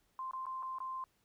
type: tone with dropouts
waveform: sine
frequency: 1045 Hz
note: C6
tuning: 2 cents flat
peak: -38 dBFS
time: 0.19-1.04 s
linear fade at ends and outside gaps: 1 ms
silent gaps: 0.311-0.334 / 0.456-0.466 / 0.626-0.63 / 0.785-0.803 s
effects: pink hiss -75 dBFS RMS until 1.24 s